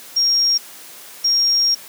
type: tone bursts at uneven times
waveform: sine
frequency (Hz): 5580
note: F8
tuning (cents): -2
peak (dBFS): -13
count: 2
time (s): 0.16-0.58 / 1.24-1.75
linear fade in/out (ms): 10
effects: white hiss -39 dBFS RMS until 1.88 s + high-pass 200 Hz 12 dB/octave